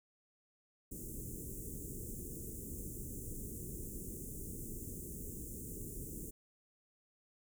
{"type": "band-stop noise", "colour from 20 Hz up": "pink", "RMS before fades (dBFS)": -45, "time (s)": [0.91, 6.31], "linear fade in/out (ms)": 10, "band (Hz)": [440, 7000], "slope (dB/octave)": 48, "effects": []}